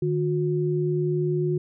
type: tone pair together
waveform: sine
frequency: 151.8 / 361 Hz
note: D#3 / F#4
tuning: -42 / -43 cents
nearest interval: octave + minor third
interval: 1499 cents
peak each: -24 dBFS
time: 0.02-1.58 s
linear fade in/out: 5 ms
effects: none